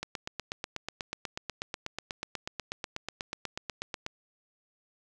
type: click train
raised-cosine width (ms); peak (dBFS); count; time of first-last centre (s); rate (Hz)
0.2; -17; 34; 0.03-4.064; 8.18
effects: none